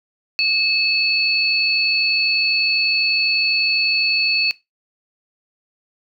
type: tone pair together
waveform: sine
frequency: 2596 / 4428 Hz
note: E7 / C#8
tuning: -27 / -3 cents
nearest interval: major sixth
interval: 924 cents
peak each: -18 dBFS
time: 0.39-4.51 s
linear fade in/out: 0 ms
effects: noise-tail reverb RT60 0.2 s tail -18 dB re dry